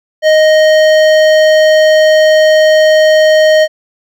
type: tone with hard clipping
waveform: triangle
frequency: 622.3 Hz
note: D#5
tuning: in tune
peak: -6 dBFS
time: 0.22-3.68 s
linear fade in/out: 50 ms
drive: 18 dB
effects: none